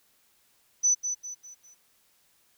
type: tone with echo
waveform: sine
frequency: 5990 Hz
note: F#8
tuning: 20 cents sharp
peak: -19 dBFS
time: 0.83-0.95 s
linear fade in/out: 20 ms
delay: 200 ms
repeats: 4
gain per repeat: -8 dB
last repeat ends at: 1.75 s
effects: white hiss -66 dBFS RMS until 2.57 s